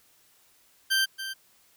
20% pulse tone with echo, 1566 Hz, G6, 2 cents flat, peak -17 dBFS, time 0.9-1.06 s, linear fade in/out 20 ms, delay 280 ms, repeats 1, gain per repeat -11 dB, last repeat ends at 1.34 s, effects white hiss -62 dBFS RMS until 1.76 s

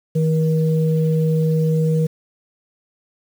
sine tone pair together, 159.05 / 476.6 Hz, D#3 / A#4, +38 / +38 cents, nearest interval octave + perfect fifth, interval 1900 cents, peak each -15 / -22 dBFS, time 0.15-2.07 s, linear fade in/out 10 ms, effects 7-bit

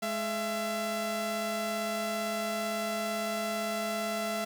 sawtooth tone pair together, 211.5 / 672.3 Hz, G#3 / E5, +32 / +34 cents, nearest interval octave + minor sixth, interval 2002 cents, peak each -32 / -28 dBFS, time 0.02-4.45 s, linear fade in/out 10 ms, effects 9-bit

